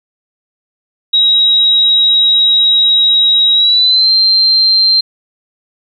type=tone with pitch glide; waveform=sine; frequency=3827 to 4149 Hz; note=A#7 to C8; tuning=+45 to -15 cents; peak=-6 dBFS; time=1.13-5.01 s; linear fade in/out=10 ms; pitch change=+140 cents; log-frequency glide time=3.53-4.11 s; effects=8-bit